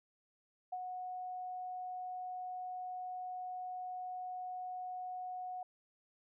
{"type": "tone with ADSR envelope", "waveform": "sine", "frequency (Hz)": 733, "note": "F#5", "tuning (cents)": -16, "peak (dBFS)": -36, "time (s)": [0.72, 5.63], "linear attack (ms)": 10, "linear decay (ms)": 44, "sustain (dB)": -4, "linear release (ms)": 3, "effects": []}